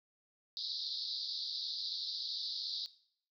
pink band-pass noise, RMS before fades -40 dBFS, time 0.57-2.86 s, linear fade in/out 0 ms, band 3700 to 5000 Hz, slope 96 dB/octave, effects noise-tail reverb RT60 0.6 s tail -17 dB re dry

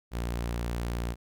sawtooth tone, 58.8 Hz, A#1, 16 cents sharp, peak -26 dBFS, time 0.11-1.16 s, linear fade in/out 50 ms, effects none

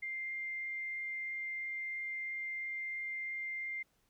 sine tone, 2101 Hz, C7, 7 cents sharp, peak -37 dBFS, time 0.02-3.83 s, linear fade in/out 10 ms, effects pink hiss -75 dBFS RMS until 4.09 s

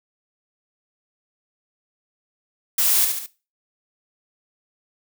blue noise with echo, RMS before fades -19 dBFS, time 2.78-3.05 s, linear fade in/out 5 ms, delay 71 ms, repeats 3, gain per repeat -5 dB, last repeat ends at 3.263 s, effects noise-tail reverb RT60 0.3 s tail -18 dB re dry

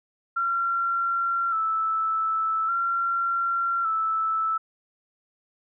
sine tone with vibrato, 1342 Hz, E6, 31 cents sharp, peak -22 dBFS, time 0.36-4.58 s, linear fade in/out 10 ms, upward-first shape square, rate 0.43 Hz, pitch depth 36 cents each way, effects none

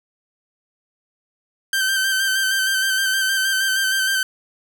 sawtooth tone with vibrato, 1555 Hz, G6, 14 cents flat, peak -14 dBFS, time 1.73-4.23 s, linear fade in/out 2 ms, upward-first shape square, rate 6.4 Hz, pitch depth 24 cents each way, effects none

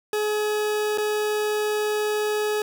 40% pulse tone with dropouts, 422.9 Hz, G#4, 31 cents sharp, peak -21 dBFS, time 0.13-2.62 s, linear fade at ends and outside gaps 2 ms, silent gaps 0.976-0.982 s, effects 9-bit

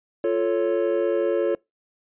triangle chord, F augmented, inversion none, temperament equal, 349.2 / 440 / 554.4 Hz, F4 / A4 / C#5, 0 / 0 / 0 cents, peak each -22 dBFS, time 0.24-1.55 s, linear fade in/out 2 ms, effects noise-tail reverb RT60 0.2 s tail -25 dB re dry + resampled to 8000 Hz

